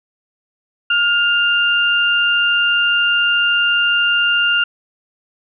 sine tone pair together, 1419 / 2794 Hz, F6 / F7, +27 / 0 cents, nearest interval octave, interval 1173 cents, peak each -15 dBFS, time 0.9-4.64 s, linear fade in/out 5 ms, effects none

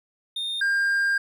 triangle tone pair in turn, 3654 / 1602.5 Hz, A#7 / G6, -35 / +38 cents, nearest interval octave + major second, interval 1427 cents, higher first, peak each -25 / -18 dBFS, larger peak second, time 0.36-0.61 / 0.61-1.18 s, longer second, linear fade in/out 5 ms, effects none

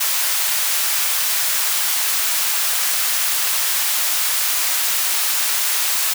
white high-pass noise, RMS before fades -19 dBFS, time 0-6.14 s, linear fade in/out 10 ms, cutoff 890 Hz, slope 12 dB/octave, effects none

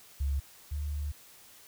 sine tone pair in turn, 69.3 / 73.42 Hz, C#2 / D2, 0 / 0 cents, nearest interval minor second, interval 100 cents, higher second, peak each -27 / -31 dBFS, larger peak first, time 0.2-0.4 / 0.71-1.12 s, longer second, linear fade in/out 10 ms, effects white hiss -55 dBFS RMS until 1.67 s

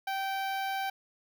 sawtooth tone with notch filter, 777 Hz, G5, 16 cents flat, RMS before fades -33 dBFS, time 0.07-0.9 s, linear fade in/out 5 ms, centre 8000 Hz, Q 0.7, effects none

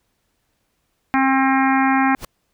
harmonic tone, 267.1 Hz, C4, 36 cents sharp, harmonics 1 / 3 / 4 / 5 / 6 / 7 / 8 / 9, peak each -17 / -19 / -23 / -26 / -25 / -26 / -28 / -30 dBFS, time 1.14-2.15 s, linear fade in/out 0 ms
pink noise with exponential growth, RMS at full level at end -24 dBFS, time 2.16-2.25 s, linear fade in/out 5 ms, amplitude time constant 18 ms
effects pink hiss -69 dBFS RMS until 2.53 s

